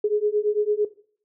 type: beating tone pair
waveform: sine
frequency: 414.5 / 423.4 Hz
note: G#4 / G#4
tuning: -3 / +33 cents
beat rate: 8.9 Hz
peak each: -23 / -21 dBFS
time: 0.04-0.85 s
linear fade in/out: 5 ms
effects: noise-tail reverb RT60 0.5 s tail -17 dB re dry